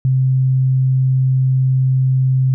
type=tone; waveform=sine; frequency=130.81 Hz; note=C3; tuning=in tune; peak=-11 dBFS; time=0.05-2.54 s; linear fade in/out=0 ms; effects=none